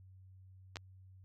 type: clicks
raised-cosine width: 0.2 ms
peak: -25 dBFS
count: 2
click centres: 0.758 / 0.769 s
effects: added 94 Hz sine -55 dBFS peak until 1.24 s + AAC 48 kbps